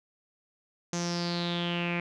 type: tone with low-pass filter sweep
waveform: sawtooth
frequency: 173 Hz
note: F3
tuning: 16 cents flat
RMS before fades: -31 dBFS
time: 0.93-2 s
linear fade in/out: 2 ms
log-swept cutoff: 6400 to 2300 Hz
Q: 6.9
effects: none